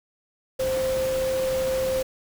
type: tone in noise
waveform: sine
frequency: 523.3 Hz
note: C5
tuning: in tune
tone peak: -22 dBFS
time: 0.59-2.03 s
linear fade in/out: 10 ms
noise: pink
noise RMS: -34 dBFS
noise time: 0.59-2.03 s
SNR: +9 dB
effects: none